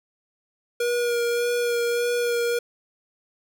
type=tone with vibrato; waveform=square; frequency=477.5 Hz; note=A#4; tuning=42 cents sharp; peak=-22 dBFS; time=0.8-2.59 s; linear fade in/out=5 ms; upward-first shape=sine; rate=1.7 Hz; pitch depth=17 cents each way; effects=none